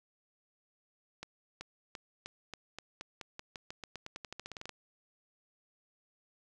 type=accelerating click train; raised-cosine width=0.2 ms; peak=-25 dBFS; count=24; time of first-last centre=1.23-4.693 s; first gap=380 ms; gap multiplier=0.9; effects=none